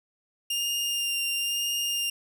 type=tone with vibrato; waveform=sawtooth; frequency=2805 Hz; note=F7; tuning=7 cents sharp; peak=-23 dBFS; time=0.5-2.1 s; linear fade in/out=5 ms; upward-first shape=sine; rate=1 Hz; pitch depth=14 cents each way; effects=none